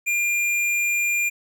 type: tone with hard clipping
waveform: sine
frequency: 2400 Hz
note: D7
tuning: 37 cents sharp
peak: -21 dBFS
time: 0.06-1.3 s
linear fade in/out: 20 ms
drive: 12 dB
effects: none